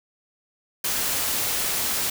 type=noise; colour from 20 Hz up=white; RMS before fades=-25 dBFS; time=0.84-2.1 s; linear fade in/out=5 ms; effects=none